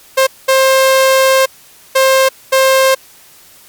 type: tone bursts at uneven times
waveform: sawtooth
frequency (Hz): 530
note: C5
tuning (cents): +22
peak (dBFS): -3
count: 4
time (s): 0.17-0.27 / 0.48-1.46 / 1.95-2.29 / 2.52-2.95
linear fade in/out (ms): 10
effects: white hiss -42 dBFS RMS until 3.68 s + MP3 96 kbps